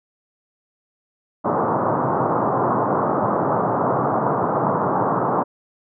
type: band-pass noise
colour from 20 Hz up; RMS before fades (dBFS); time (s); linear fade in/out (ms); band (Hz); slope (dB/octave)
white; -20; 1.44-5.44; 20; 110 to 1200; 48
effects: none